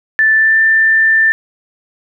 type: tone with pitch glide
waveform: sine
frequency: 1760 to 1780.5 Hz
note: A6 to A6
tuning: 0 to +20 cents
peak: -7 dBFS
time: 0.19-1.32 s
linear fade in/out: 0 ms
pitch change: +20 cents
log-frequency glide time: 0.34-0.6 s
effects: none